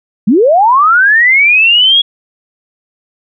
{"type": "linear sweep", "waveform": "sine", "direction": "up", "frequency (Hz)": [179.9, 3354], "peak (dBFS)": -4, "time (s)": [0.27, 2.02], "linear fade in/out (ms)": 10, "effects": []}